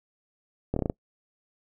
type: slowing click train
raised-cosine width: 2 ms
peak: -13 dBFS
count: 6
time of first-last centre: 0.74-0.899 s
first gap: 24 ms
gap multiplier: 1.14
effects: noise-tail reverb RT60 0.1 s tail -25 dB re dry